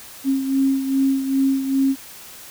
sine beating tone pair, 269.5 / 272 Hz, C#4 / C#4, -49 / -33 cents, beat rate 2.5 Hz, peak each -17 / -24 dBFS, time 0.24-1.96 s, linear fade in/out 50 ms, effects white hiss -40 dBFS RMS until 2.5 s

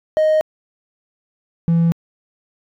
triangle tone pair in turn, 622.3 / 167.42 Hz, D#5 / E3, 0 / +27 cents, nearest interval octave + major seventh, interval 2273 cents, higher first, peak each -9 dBFS, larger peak neither, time 0.17-0.41 / 1.68-1.92 s, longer neither, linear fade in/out 0 ms, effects tanh soft clip ceiling -6 dBFS

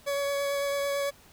40% pulse tone with vibrato, 563 Hz, C#5, 27 cents sharp, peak -26 dBFS, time 0.06-1.11 s, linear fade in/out 20 ms, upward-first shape triangle, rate 9 Hz, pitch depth 13 cents each way, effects pink hiss -56 dBFS RMS until 1.32 s

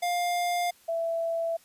square / sine tone pair in turn, 704 / 664.5 Hz, F5 / E5, +14 / +14 cents, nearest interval minor second, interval 100 cents, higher first, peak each -26 dBFS, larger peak neither, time 0.02-0.71 / 0.88-1.57 s, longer neither, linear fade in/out 10 ms, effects white hiss -59 dBFS RMS until 1.64 s + resampled to 32000 Hz

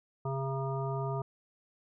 harmonic tone, 135.1 Hz, C#3, 44 cents flat, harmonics 1 / 3 / 5 / 7 / 9, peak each -33 / -38 / -40 / -41 / -43 dBFS, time 0.25-1.22 s, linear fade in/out 5 ms, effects none

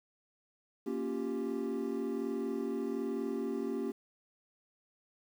triangle chord, G half-diminished seventh, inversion first, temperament equal with one note detuned, 233.1 / 277.2 / 350.8 / 392 Hz, Bb3 / Db4 / F4 / G4, 0 / 0 / +8 / 0 cents, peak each -36 / -36 / -39 / -35 dBFS, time 0.86-3.92 s, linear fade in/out 10 ms, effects tanh soft clip ceiling -22 dBFS + 10-bit

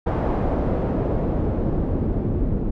pink noise with low-pass filter sweep, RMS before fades -22 dBFS, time 0.06-2.71 s, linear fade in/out 10 ms, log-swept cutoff 750 to 310 Hz, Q 0.99, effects none

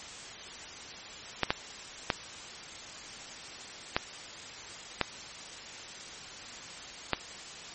clicks, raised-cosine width 0.3 ms, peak -8 dBFS, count 6, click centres 1.433 / 1.505 / 2.102 / 3.965 / 5.013 / 7.133 s, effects white hiss -44 dBFS RMS until 7.74 s + MP3 32 kbps

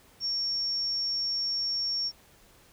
sine tone, 5500 Hz, F8, 27 cents flat, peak -27 dBFS, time 0.2-2.12 s, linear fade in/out 50 ms, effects pink hiss -58 dBFS RMS until 2.72 s

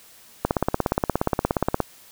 click train, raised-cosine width 1 ms, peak -5 dBFS, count 24, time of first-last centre 0.45-1.803 s, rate 17 Hz, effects white hiss -50 dBFS RMS until 2.11 s

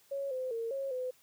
sine tone with pitch steps, 554 / 514 / 458 / 545 / 507 Hz, C#5 / C5 / A#4 / C#5 / B4, -1 / -31 / -31 / -29 / +45 cents, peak -33 dBFS, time 0.11-1.11 s, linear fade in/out 10 ms, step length 200 ms, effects white hiss -65 dBFS RMS until 1.22 s

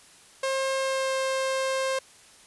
sawtooth tone with pitch glide, 534 to 530 Hz, C5 to C5, +35 to +22 cents, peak -21 dBFS, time 0.43-1.99 s, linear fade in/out 5 ms, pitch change -13 cents, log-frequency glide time 0.78-1.13 s, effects white hiss -53 dBFS RMS until 2.46 s + resampled to 24000 Hz

